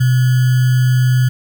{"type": "tone with sample-and-hold", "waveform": "sine", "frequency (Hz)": 126.6, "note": "B2", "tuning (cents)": 43, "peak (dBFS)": -9, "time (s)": [0, 1.29], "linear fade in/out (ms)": 10, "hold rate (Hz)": 1575, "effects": []}